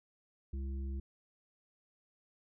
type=harmonic tone; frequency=67.5 Hz; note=C#2; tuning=45 cents flat; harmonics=1 / 3 / 5; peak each=-36 / -49 / -52 dBFS; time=0.53-1 s; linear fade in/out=5 ms; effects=none